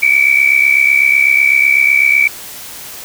sine tone pair together, 2264 / 2332 Hz, C#7 / D7, +36 / -13 cents, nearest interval minor second, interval 51 cents, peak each -10 dBFS, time 0.02-2.28 s, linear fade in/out 10 ms, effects white hiss -30 dBFS RMS until 3.04 s

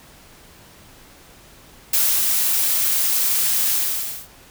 blue noise with ADSR envelope, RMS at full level -17 dBFS, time 1.93-4.28 s, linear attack 5 ms, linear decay 280 ms, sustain -2 dB, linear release 560 ms, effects pink hiss -47 dBFS RMS until 4.5 s

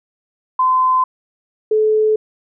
sine tone pair in turn, 1027 / 431.8 Hz, C6 / A4, -33 / -33 cents, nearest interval octave + minor third, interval 1500 cents, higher first, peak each -11 / -11 dBFS, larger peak neither, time 0.59-1.04 / 1.71-2.16 s, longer neither, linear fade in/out 5 ms, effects none

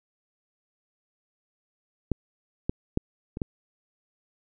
clicks, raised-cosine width 3 ms, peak -11 / -12 / -10 / -21 / -14 dBFS, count 5, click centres 2.117 / 2.695 / 2.974 / 3.371 / 3.418 s, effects none

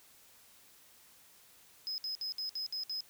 triangle tone bursts, 5080 Hz, D#8, 35 cents sharp, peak -34 dBFS, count 7, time 1.87-3.006 s, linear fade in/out 0 ms, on 110 ms, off 61 ms, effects white hiss -61 dBFS RMS until 3.09 s

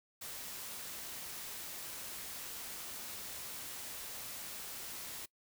white noise, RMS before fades -45 dBFS, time 0.21-5.26 s, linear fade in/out 10 ms, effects noise-tail reverb RT60 0.1 s tail -22 dB re dry

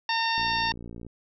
harmonic tone, 911 Hz, A#5, 40 cents flat, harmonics 1 / 2 / 3 / 4 / 5 / 6, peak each -27 / -30 / -32 / -33 / -34 / -35 dBFS, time 0.09-0.72 s, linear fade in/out 2 ms
click train, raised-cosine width 3 ms, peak -28 dBFS, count 41, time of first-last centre 0.38-1.066 s, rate 58.3 Hz
effects none

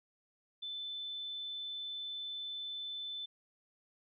sine tone, 3520 Hz, A7, in tune, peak -39 dBFS, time 0.62-3.26 s, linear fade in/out 10 ms, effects none

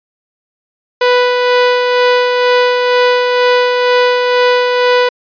sawtooth tone with tremolo, 494.2 Hz, B4, 1 cent sharp, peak -3 dBFS, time 1.01-5.09 s, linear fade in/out 5 ms, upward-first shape sine, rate 2.1 Hz, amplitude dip 35%, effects resampled to 11025 Hz

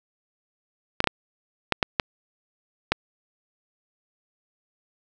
clicks, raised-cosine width 0.3 ms, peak -3 dBFS, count 7, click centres 1.004 / 1.042 / 1.073 / 1.723 / 1.828 / 1.998 / 2.92 s, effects none

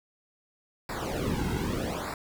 brown noise with flanger, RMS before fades -31 dBFS, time 0.89-2.14 s, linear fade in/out 2 ms, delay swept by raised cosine 0.32 to 1.72 ms, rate 0.82 Hz, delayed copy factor -0.9, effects none

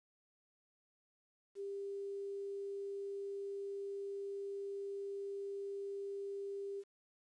sine tone with quantisation, 397.7 Hz, G4, 25 cents sharp, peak -40 dBFS, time 1.55-6.84 s, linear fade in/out 50 ms, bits 11, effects resampled to 22050 Hz

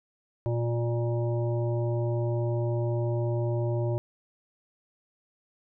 harmonic tone, 118.2 Hz, A#2, 24 cents sharp, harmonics 1 / 3 / 5 / 7 / 8, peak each -26 / -32 / -34 / -45 / -45 dBFS, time 0.46-3.98 s, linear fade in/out 0 ms, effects none

